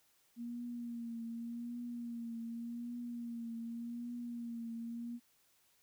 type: tone with vibrato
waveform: sine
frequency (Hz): 235.2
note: A#3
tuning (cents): +16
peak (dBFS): -40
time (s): 0.36-5.2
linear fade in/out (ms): 50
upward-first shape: triangle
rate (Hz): 0.86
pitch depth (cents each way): 45
effects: white hiss -72 dBFS RMS until 5.82 s